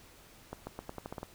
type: accelerating click train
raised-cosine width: 1 ms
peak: -25 dBFS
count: 9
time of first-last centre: 0.53-1.231 s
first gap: 140 ms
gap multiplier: 0.86
effects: pink hiss -57 dBFS RMS until 1.34 s